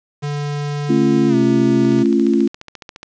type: tone with pitch glide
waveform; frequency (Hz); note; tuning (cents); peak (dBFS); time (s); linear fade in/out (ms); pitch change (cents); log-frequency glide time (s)
square; 145.6 to 131.98; D3 to C3; -15 to +15; -21; 0.22-2.04; 20; -170; 1.28-1.35
type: chord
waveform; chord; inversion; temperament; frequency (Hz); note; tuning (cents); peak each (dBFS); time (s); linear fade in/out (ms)
sine; A augmented; none; just; 220 / 275 / 343.8; A3 / C#4 / E#4; 0 / -14 / -27; -16; 0.89-2.48; 10
type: click train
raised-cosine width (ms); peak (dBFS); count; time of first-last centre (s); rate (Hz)
0.2; -17; 18; 1.85-3.031; 14.4
effects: resampled to 16000 Hz + 7-bit